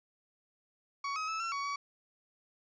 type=tone with pitch steps; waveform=35% pulse; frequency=1122 / 1270 / 1306 / 1353 / 1124 / 1133 Hz; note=C#6 / D#6 / E6 / E6 / C#6 / C#6; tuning=+21 / +35 / -17 / +45 / +24 / +37 cents; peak=-32 dBFS; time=1.04-1.76 s; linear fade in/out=5 ms; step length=120 ms; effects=resampled to 16000 Hz + 11-bit